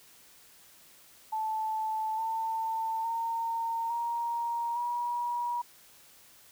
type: tone with pitch steps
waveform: sine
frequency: 875 / 895.5 / 916.4 / 937.8 / 959.7 Hz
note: A5 / A5 / A#5 / A#5 / B5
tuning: -10 / +30 / -30 / +10 / -50 cents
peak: -29 dBFS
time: 1.32-5.62 s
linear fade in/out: 10 ms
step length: 860 ms
effects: white hiss -57 dBFS RMS until 6.51 s